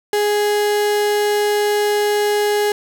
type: tone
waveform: 35% pulse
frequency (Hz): 415.3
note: G#4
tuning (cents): 0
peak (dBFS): -13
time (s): 0.13-2.72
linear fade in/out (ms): 2
effects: 9-bit